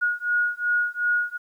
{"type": "beating tone pair", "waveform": "sine", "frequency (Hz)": [1444, 1446.7], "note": ["F#6", "F#6"], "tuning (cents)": [-43, -39], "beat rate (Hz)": 2.7, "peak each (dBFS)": -24, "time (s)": [0.01, 1.38], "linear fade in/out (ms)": 20, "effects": ["10-bit"]}